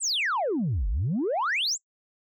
sine exponential two-way sweep, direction down then up, 8870 to 43.65 to 7990 Hz, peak -22 dBFS, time 0-1.78 s, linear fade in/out 50 ms, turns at 0.88 s, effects noise-tail reverb RT60 0.1 s tail -24 dB re dry + tanh soft clip ceiling -21 dBFS

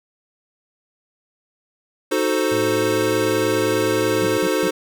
square chord, D# diminished seventh, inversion none, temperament equal, 311.1 / 370 / 440 / 523.3 Hz, D#4 / F#4 / A4 / C5, 0 / 0 / 0 / 0 cents, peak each -24 dBFS, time 2.11-4.71 s, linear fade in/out 10 ms
harmonic tone, 110 Hz, A2, in tune, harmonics 1 / 2 / 3 / 4 / 5 / 6 / 7, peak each -29 / -35 / -45 / -40 / -46 / -53 / -53 dBFS, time 2.51-4.38 s, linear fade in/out 10 ms
sine tone bursts, 185 Hz, F#3, in tune, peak -25 dBFS, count 3, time 4.22-4.675 s, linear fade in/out 0 ms, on 45 ms, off 160 ms
effects none

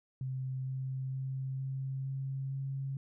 sine tone with pitch steps, 130.81 / 131.8 / 132.79 / 133.79 / 134.8 / 135.81 Hz, C3 / C3 / C3 / C3 / C#3 / C#3, 0 / +13 / +26 / +39 / -48 / -35 cents, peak -34 dBFS, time 0.21-2.97 s, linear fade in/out 2 ms, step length 460 ms, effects none

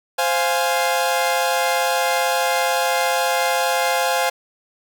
sawtooth chord, F minor, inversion second, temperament equal, 523.3 / 698.5 / 830.6 Hz, C5 / F5 / Ab5, 0 / 0 / 0 cents, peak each -18 dBFS, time 0.18-4.3 s, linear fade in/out 10 ms, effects none

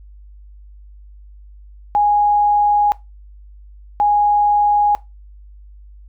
sine tone pair in turn, 827 / 827 Hz, G#5 / G#5, -8 / -8 cents, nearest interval unison, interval 0 cents, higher neither, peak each -11 dBFS, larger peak neither, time 1.95-2.92 / 4-4.95 s, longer first, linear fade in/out 0 ms, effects noise-tail reverb RT60 0.2 s tail -19 dB re dry + added 50 Hz sine -38 dBFS peak until 6.08 s

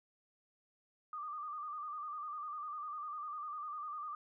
sine tone with vibrato, 1204 Hz, D6, 43 cents sharp, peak -40 dBFS, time 1.13-4.15 s, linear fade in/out 2 ms, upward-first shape square, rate 10 Hz, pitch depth 48 cents each way, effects none

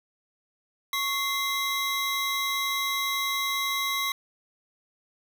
square tone cluster, 1102 / 2080 / 3875 Hz, C#6 / C7 / B7, -11 / -11 / -34 cents, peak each -31 dBFS, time 0.93-4.12 s, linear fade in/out 2 ms, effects none

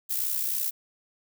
violet noise with amplitude modulation, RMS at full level -26 dBFS, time 0.09-0.71 s, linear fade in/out 20 ms, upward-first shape sine, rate 63.3 Hz, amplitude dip 55%, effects none

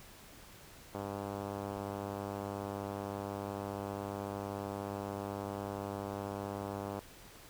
5% pulse tone with low-pass filter, 100 Hz, G2, 35 cents sharp, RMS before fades -40 dBFS, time 0.94-7 s, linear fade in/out 5 ms, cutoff 970 Hz, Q 0.7, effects pink hiss -55 dBFS RMS until 7.49 s

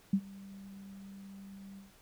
sine tone with ADSR envelope, 196 Hz, G3, in tune, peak -22 dBFS, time 0.13-1.92 s, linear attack 6 ms, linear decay 63 ms, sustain -24 dB, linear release 150 ms, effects pink hiss -62 dBFS RMS until 2.01 s

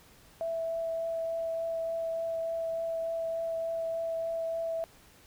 sine tone with vibrato, 659.3 Hz, E5, in tune, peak -30 dBFS, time 0.41-4.84 s, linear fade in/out 0 ms, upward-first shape triangle, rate 3.4 Hz, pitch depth 10 cents each way, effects pink hiss -58 dBFS RMS until 5.26 s

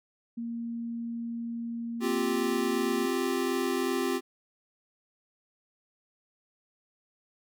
sine tone, 233.1 Hz, A#3, in tune, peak -32 dBFS, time 0.37-3.06 s, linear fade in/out 10 ms
square chord, C suspended fourth, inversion none, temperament equal, 261.6 / 349.2 / 392 Hz, C4 / F4 / G4, 0 / 0 / 0 cents, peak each -32 dBFS, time 2-4.21 s, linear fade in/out 50 ms
effects none

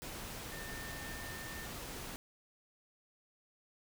sine tone in noise, 1800 Hz, A6, 39 cents sharp, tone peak -48 dBFS, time 0.52-1.66 s, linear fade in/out 0 ms, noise pink, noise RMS -45 dBFS, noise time 0.02-2.16 s, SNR -6 dB, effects none

